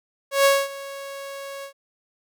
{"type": "tone with ADSR envelope", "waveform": "sawtooth", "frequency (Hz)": 553, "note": "C#5", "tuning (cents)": -4, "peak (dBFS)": -9, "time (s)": [0.31, 1.73], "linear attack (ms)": 140, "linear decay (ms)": 230, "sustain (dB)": -20, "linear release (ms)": 93, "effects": []}